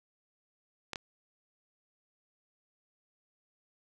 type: clicks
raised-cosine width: 0.2 ms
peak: -19 dBFS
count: 2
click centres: 0.933 / 0.958 s
effects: none